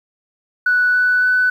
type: tone with pitch steps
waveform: sine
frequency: 1480 / 1488.6 / 1497.2 Hz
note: F#6 / F#6 / F#6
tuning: 0 / +10 / +20 cents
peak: -11 dBFS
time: 0.66-1.5 s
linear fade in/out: 5 ms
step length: 280 ms
effects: tanh soft clip ceiling -7 dBFS + 8-bit